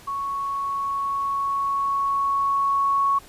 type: tone with level ramp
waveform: sine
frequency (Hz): 1108.7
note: C#6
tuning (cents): 0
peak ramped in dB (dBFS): -25 to -17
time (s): 0.07-3.19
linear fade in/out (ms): 10
effects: pink hiss -48 dBFS RMS until 3.28 s + resampled to 32000 Hz